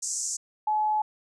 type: band-pass noise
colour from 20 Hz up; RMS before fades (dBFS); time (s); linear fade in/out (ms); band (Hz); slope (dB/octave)
white; -31; 0.02-0.37; 10; 6000 to 7900; 48
type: tone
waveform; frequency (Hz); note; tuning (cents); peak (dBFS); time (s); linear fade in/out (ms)
sine; 854; G#5; +48; -22; 0.67-1.02; 5
effects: none